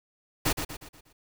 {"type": "noise with echo", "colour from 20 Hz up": "pink", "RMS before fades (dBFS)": -25, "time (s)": [0.45, 0.53], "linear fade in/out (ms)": 10, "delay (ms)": 120, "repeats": 5, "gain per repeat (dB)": -7, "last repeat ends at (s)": 1.13, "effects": []}